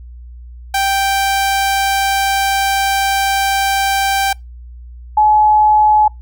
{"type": "tone pair in turn", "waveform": ["sawtooth", "sine"], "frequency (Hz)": [784, 851.1], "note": ["G5", "G#5"], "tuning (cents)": [0, 42], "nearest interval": "minor second", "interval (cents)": 142, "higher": "second", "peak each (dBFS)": [-9, -7], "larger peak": "second", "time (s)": [[0.74, 4.33], [5.17, 6.08]], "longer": "first", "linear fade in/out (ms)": 5, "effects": ["noise-tail reverb RT60 0.2 s tail -26 dB re dry", "added 60 Hz sine -31 dBFS peak until 6.21 s"]}